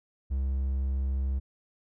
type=tone; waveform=triangle; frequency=66.8 Hz; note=C2; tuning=36 cents sharp; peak=-24 dBFS; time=0.3-1.4 s; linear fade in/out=20 ms; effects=none